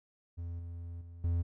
triangle tone with level steps, 85.4 Hz, F2, 38 cents flat, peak -35 / -38 / -44 / -26 dBFS, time 0.37-1.43 s, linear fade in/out 20 ms, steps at 0.59 / 1.01 / 1.24 s, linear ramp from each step 2 ms, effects none

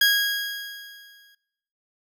20% pulse tone with exponential decay, 1643 Hz, G#6, 19 cents flat, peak -10 dBFS, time 0.01-1.35 s, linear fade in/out 5 ms, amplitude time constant 290 ms, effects noise-tail reverb RT60 0.9 s tail -21 dB re dry

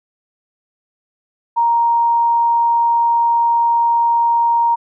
sine tone, 935 Hz, A#5, 5 cents sharp, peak -11 dBFS, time 1.56-4.76 s, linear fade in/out 20 ms, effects none

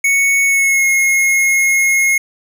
square tone with pitch glide, 2217 to 2159 Hz, C#7 to C#7, 0 to -46 cents, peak -11 dBFS, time 0.04-2.18 s, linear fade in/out 5 ms, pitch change -46 cents, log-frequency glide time 0.45-0.86 s, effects none

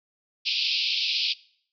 white band-pass noise, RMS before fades -26 dBFS, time 0.45-1.34 s, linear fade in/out 20 ms, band 2400 to 5100 Hz, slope 96 dB/octave, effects noise-tail reverb RT60 0.6 s tail -22 dB re dry

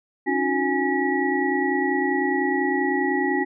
sine tone cluster, 276.8 / 306.9 / 362.5 / 829 / 1931 Hz, C#4 / D#4 / F#4 / G#5 / B6, -2 / -24 / -35 / -3 / -39 cents, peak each -25 / -29 / -25 / -27 / -26 dBFS, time 0.26-3.45 s, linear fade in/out 20 ms, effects none

